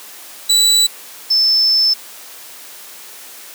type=tone pair in turn; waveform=30% pulse / sine; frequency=3951 / 5274 Hz; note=B7 / E8; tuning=0 / 0 cents; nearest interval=perfect fourth; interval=500 cents; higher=second; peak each=-7 / -10 dBFS; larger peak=first; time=0.49-0.87 / 1.3-1.94 s; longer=second; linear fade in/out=10 ms; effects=white hiss -36 dBFS RMS until 3.54 s + high-pass 300 Hz 12 dB/octave